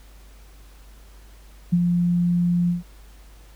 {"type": "tone with ADSR envelope", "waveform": "sine", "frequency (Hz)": 174.61, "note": "F3", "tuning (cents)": 0, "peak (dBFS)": -13, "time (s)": [1.72, 2.83], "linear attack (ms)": 14, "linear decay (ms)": 46, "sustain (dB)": -4, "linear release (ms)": 140, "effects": ["added 50 Hz sine -44 dBFS peak until 3.55 s", "pink hiss -54 dBFS RMS until 3.55 s"]}